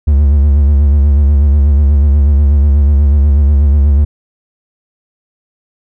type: tone with vibrato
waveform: triangle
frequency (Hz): 71.5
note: D2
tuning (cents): -46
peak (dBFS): -3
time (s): 0.07-4.05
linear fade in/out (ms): 10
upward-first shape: sine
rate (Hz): 8.2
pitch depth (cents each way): 75
effects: none